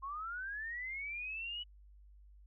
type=linear sweep; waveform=sine; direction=up; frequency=1054 to 2960 Hz; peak=-39 dBFS; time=0.02-1.64 s; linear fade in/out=20 ms; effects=added 50 Hz sine -56 dBFS peak until 2.46 s